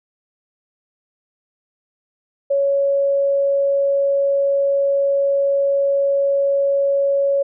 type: tone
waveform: sine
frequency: 557 Hz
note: C#5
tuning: 8 cents sharp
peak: -14 dBFS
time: 2.5-7.43 s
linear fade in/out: 10 ms
effects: none